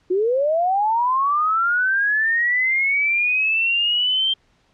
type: linear sweep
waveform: sine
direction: up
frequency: 350.9 to 3168 Hz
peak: -16 dBFS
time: 0.1-4.34 s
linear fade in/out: 10 ms
effects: pink hiss -61 dBFS RMS until 4.73 s + low-pass 5000 Hz 12 dB/octave